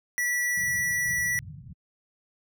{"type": "tone", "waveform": "square", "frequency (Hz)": 1951, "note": "B6", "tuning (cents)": -22, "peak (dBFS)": -25, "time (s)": [0.18, 1.39], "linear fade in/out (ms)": 0}
{"type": "low-pass noise", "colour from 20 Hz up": "white", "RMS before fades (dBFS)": -40, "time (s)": [0.57, 1.73], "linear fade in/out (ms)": 5, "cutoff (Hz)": 170, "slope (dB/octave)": 48}
{"effects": ["high-pass 80 Hz 12 dB/octave"]}